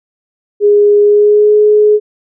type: tone with pitch glide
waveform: sine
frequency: 412.4 to 421.6 Hz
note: G#4 to G#4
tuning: -12 to +26 cents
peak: -4 dBFS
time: 0.6-2 s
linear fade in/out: 50 ms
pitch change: +38 cents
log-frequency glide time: 1.01-1.55 s
effects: none